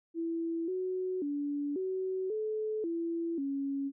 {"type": "tone with pitch steps", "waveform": "sine", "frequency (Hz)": [331.8, 370.4, 288.2, 376, 432, 335.1, 276.8], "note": ["E4", "F#4", "D4", "F#4", "A4", "E4", "C#4"], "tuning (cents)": [11, 2, -33, 28, -32, 29, -2], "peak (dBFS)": -31, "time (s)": [0.14, 3.92], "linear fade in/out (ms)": 50, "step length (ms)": 540, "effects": []}